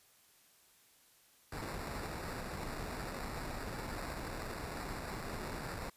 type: noise with sample-and-hold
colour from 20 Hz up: pink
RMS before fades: -42 dBFS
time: 1.52-5.9 s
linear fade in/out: 5 ms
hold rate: 3150 Hz
effects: white hiss -66 dBFS RMS until 5.96 s + resampled to 32000 Hz